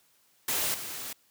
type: noise with level steps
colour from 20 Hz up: white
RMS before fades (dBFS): -29 / -38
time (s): 0.48-1.13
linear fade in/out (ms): 5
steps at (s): 0.74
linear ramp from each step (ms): 2
effects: white hiss -66 dBFS RMS until 1.3 s + high-pass 80 Hz 12 dB/octave